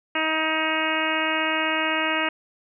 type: harmonic tone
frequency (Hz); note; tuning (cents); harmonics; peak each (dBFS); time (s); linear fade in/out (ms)
315.8; D#4; +26; 1 / 2 / 3 / 4 / 5 / 6 / 7 / 8 / 9; -30 / -30 / -30 / -30 / -30 / -30 / -30 / -30 / -30; 0.15-2.29; 5
effects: none